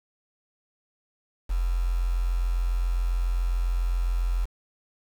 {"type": "tone with quantisation", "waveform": "sine", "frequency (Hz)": 43.65, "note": "F1", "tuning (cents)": 0, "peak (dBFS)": -22, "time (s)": [1.49, 4.46], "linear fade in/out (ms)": 20, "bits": 7, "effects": []}